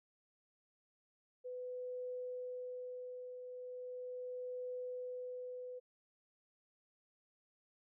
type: tone with tremolo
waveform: sine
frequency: 500 Hz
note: B4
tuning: 21 cents sharp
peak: -40 dBFS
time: 1.44-5.8 s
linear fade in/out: 20 ms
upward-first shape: triangle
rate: 0.38 Hz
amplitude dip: 50%
effects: none